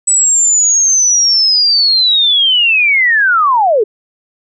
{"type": "linear sweep", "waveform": "sine", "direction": "down", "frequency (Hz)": [7970, 392], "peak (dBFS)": -7, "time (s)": [0.07, 3.84], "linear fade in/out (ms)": 10, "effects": []}